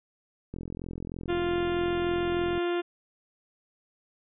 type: click train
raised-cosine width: 3 ms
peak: -24 dBFS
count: 89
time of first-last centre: 0.54-2.577 s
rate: 43.2 Hz
type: harmonic tone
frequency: 349.2 Hz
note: F4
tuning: in tune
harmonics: 1 / 2 / 3 / 4 / 5 / 6 / 7 / 8 / 9 / 10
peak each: -26 / -36 / -41 / -39 / -43 / -47 / -47 / -44 / -49 / -47 dBFS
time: 1.28-2.82 s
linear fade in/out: 20 ms
effects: none